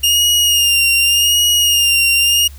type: tone with vibrato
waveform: sawtooth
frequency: 2829 Hz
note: F7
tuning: 22 cents sharp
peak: -7 dBFS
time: 0.03-2.48 s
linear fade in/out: 10 ms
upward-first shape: sine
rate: 0.86 Hz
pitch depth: 41 cents each way
effects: added 70 Hz sine -32 dBFS peak until 2.58 s + white hiss -45 dBFS RMS until 2.58 s